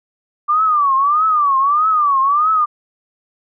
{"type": "tone with vibrato", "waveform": "sine", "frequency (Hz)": 1174.7, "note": "D6", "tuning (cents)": 0, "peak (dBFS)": -11, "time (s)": [0.48, 2.66], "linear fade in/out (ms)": 20, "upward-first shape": "triangle", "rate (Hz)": 1.6, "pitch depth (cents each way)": 190, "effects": []}